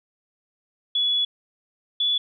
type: tone pair in turn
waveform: sine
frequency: 3400 / 3432 Hz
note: G#7 / A7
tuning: +40 / -44 cents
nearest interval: unison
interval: 16 cents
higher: second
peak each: -19 dBFS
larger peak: neither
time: 0.95-1.25 / 2-2.18 s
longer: first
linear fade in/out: 5 ms
effects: none